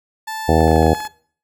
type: tone with pitch glide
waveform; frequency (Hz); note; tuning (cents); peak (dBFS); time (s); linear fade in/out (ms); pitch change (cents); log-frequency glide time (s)
30% pulse; 879 to 853.5; A5 to G#5; -2 to +47; -22; 0.27-1.08; 10; -51; 0.58-0.85
type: harmonic tone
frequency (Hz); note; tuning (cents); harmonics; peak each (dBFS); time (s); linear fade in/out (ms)
79.8; D#2; +44; 1 / 2 / 3 / 4 / 5 / 6 / 7 / 8 / 9 / 10; -17 / -20 / -21 / -20 / -21 / -19 / -23 / -25 / -21 / -22; 0.48-0.94; 10
type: clicks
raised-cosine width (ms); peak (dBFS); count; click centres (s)
0.5; -20; 9; 0.607 / 0.68 / 0.714 / 0.76 / 0.827 / 0.865 / 0.948 / 1.004 / 1.052
effects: noise-tail reverb RT60 0.5 s tail -21 dB re dry

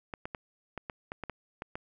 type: clicks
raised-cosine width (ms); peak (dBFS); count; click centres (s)
0.5; -22; 10; 0.138 / 0.255 / 0.348 / 0.777 / 0.898 / 1.119 / 1.237 / 1.297 / 1.621 / 1.755
effects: none

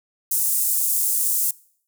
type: high-pass noise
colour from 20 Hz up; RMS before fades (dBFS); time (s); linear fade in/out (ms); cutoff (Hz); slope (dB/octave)
pink; -21; 0.31-1.51; 5; 8300; 24
effects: noise-tail reverb RT60 0.6 s tail -23 dB re dry

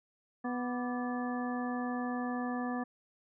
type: harmonic tone with a mistuned harmonic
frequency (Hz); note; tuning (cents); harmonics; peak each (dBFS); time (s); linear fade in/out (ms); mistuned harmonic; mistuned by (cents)
246.9; B3; 0; 1 / 2 / 3 / 4 / 5 / 7; -34 / -43 / -40 / -47 / -44 / -45; 0.44-2.84; 10; 5; -79
effects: none

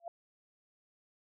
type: tone with exponential growth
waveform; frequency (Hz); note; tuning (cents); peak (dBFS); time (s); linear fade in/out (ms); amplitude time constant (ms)
sine; 682; F5; -41; -34; 0-0.08; 2; 16
effects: none

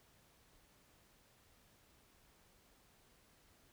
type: silence
effects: pink hiss -69 dBFS RMS until 3.72 s

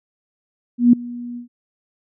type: tone with ADSR envelope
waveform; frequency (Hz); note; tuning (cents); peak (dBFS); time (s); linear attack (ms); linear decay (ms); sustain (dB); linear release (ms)
sine; 241.3; B3; -40; -5; 0.78-1.48; 150; 5; -22; 110
effects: none

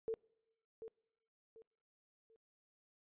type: tone with echo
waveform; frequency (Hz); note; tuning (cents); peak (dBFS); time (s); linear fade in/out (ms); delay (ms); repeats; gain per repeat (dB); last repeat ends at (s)
sine; 448.3; A4; +32; -36; 0.08-0.14; 0; 740; 3; -10; 2.36
effects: noise-tail reverb RT60 0.9 s tail -26 dB re dry + resampled to 8000 Hz

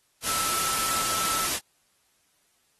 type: tone in noise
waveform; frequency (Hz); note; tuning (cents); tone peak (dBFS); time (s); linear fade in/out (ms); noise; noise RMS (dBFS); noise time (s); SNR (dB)
sine; 1318.5; E6; 0; -30; 0.24-1.49; 50; white; -27; 0.22-1.6; -6
effects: white hiss -68 dBFS RMS until 2.79 s + AAC 32 kbps

